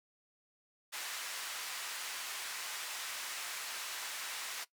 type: band-pass noise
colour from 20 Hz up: pink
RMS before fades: -42 dBFS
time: 0.92-4.65 s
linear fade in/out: 20 ms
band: 1300 to 12000 Hz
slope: 12 dB/octave
effects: noise-tail reverb RT60 0.1 s tail -18 dB re dry